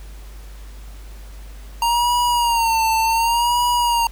square tone with vibrato, 930 Hz, A#5, 4 cents flat, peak -16 dBFS, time 1.82-4.07 s, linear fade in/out 2 ms, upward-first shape sine, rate 0.68 Hz, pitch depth 72 cents each way, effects added 50 Hz sine -34 dBFS peak until 4.11 s + pink hiss -47 dBFS RMS until 4.11 s

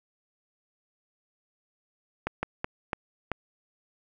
slowing click train, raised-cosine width 0.5 ms, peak -13 dBFS, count 5, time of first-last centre 2.27-3.317 s, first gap 160 ms, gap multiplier 1.34, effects none

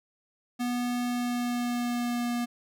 square tone with pitch glide, 244.2 to 239.9 Hz, B3 to A#3, -19 to +50 cents, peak -28 dBFS, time 0.59-2.46 s, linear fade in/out 20 ms, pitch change -31 cents, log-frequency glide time 1.05-2.34 s, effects none

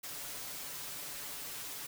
white noise with comb filter, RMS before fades -43 dBFS, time 0.03-1.87 s, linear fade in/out 10 ms, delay 6.9 ms, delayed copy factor +0.6, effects none

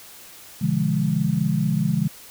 sine chord, B diminished seventh, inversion none, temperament equal with one note detuned, 123.47 / 146.83 / 171.61 / 207.7 Hz, B2 / D3 / F3 / Ab3, 0 / 0 / -30 / 0 cents, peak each -29 / -23 / -23 / -24 dBFS, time 0.61-2.08 s, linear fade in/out 10 ms, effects white hiss -44 dBFS RMS until 2.3 s

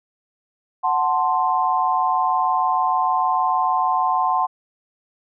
sine chord, F# diminished, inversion none, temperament equal, 740 / 880 / 1046.5 Hz, F#5 / A5 / C6, 0 / 0 / 0 cents, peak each -21 / -22 / -20 dBFS, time 0.83-4.47 s, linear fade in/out 20 ms, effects none

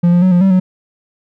triangle tone with pitch steps, 173.5 / 175.6 / 185.4 / 176.4 / 192.4 / 184.7 Hz, F3 / F3 / F#3 / F3 / G3 / F#3, -11 / +10 / +4 / +18 / -32 / -3 cents, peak -5 dBFS, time 0.03-0.6 s, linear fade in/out 10 ms, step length 95 ms, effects none

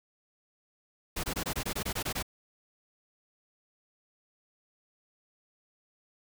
pink noise bursts, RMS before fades -33 dBFS, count 11, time 1.16-2.227 s, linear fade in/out 10 ms, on 77 ms, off 22 ms, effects none

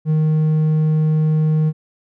sine tone with hard clipping, 155.56 Hz, D#3, in tune, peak -14 dBFS, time 0.05-1.73 s, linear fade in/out 50 ms, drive 3 dB, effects none

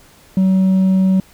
triangle tone with hard clipping, 189.1 Hz, F#3, 38 cents sharp, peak -9 dBFS, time 0.37-1.2 s, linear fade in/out 2 ms, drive 1 dB, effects pink hiss -47 dBFS RMS until 1.33 s

